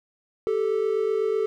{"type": "tone pair together", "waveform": "triangle", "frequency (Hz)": [392, 440], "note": ["G4", "A4"], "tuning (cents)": [0, 0], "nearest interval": "major second", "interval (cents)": 200, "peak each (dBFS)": [-24, -21], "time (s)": [0.47, 1.46], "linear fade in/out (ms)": 0, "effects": []}